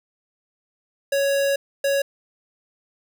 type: tone bursts at uneven times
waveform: square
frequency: 556 Hz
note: C#5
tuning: 5 cents sharp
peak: -19 dBFS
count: 2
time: 1.12-1.56 / 1.84-2.02 s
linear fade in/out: 5 ms
effects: none